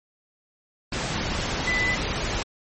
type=tone in noise; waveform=sine; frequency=2000 Hz; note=B6; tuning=21 cents sharp; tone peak=-22 dBFS; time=1.67-1.95 s; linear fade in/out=5 ms; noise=pink; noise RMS=-27 dBFS; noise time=0.92-2.43 s; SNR=+2 dB; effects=low-pass 8000 Hz 12 dB/octave + MP3 32 kbps